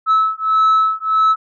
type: beating tone pair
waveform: sine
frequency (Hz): 1300 / 1301.6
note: E6 / E6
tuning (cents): -24 / -22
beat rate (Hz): 1.6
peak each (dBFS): -13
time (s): 0.06-1.36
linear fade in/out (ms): 50
effects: tanh soft clip ceiling -8 dBFS